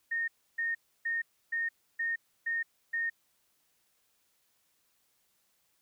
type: tone bursts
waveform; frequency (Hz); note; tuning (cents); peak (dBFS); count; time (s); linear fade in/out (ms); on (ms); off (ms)
sine; 1841; A#6; -22; -29; 7; 0.11-3.1; 10; 170; 300
effects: white hiss -73 dBFS RMS until 5.81 s